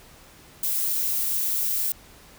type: noise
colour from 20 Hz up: violet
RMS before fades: -25 dBFS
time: 0.63-1.92 s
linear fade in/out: 2 ms
effects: pink hiss -50 dBFS RMS until 2.38 s